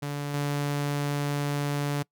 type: tone with level steps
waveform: sawtooth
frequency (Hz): 144.2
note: D3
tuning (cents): -31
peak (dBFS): -26 / -22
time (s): 0.02-2.03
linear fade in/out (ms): 10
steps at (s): 0.34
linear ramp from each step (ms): 2
effects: noise-tail reverb RT60 0.1 s tail -24 dB re dry